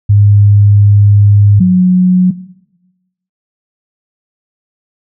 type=tone pair in turn; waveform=sine; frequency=102.3 / 182.67 Hz; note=G#2 / F#3; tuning=-26 / -22 cents; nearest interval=minor seventh; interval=1004 cents; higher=second; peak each=-3 dBFS; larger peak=neither; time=0.09-1.6 / 1.6-2.31 s; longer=first; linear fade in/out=10 ms; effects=noise-tail reverb RT60 1.0 s tail -17 dB re dry